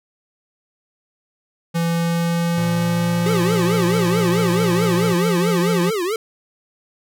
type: tone with pitch glide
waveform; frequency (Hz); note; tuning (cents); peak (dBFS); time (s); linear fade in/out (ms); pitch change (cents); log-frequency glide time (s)
square; 168.1 to 173.73; E3 to F3; +34 to -9; -18; 1.74-5.91; 20; +57; 1.85-3.7
type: tone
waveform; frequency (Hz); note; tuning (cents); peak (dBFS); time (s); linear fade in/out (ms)
square; 116.54; A#2; 0; -26; 2.57-5.14; 10
type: tone with vibrato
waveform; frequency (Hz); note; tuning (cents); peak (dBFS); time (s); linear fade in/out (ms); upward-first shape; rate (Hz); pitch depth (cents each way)
square; 392; G4; 0; -20; 3.26-6.16; 2; triangle; 4.6; 280
effects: none